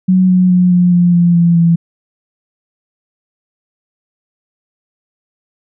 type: tone with pitch steps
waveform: sine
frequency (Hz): 185.4 / 182.85 / 180.33 / 177.85 / 175.4 / 172.98 / 170.6 / 168.25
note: F#3 / F#3 / F#3 / F3 / F3 / F3 / F3 / E3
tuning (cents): +4 / -20 / -44 / +32 / +8 / -16 / -40 / +36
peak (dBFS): -6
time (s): 0.08-1.76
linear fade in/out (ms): 10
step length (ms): 210
effects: none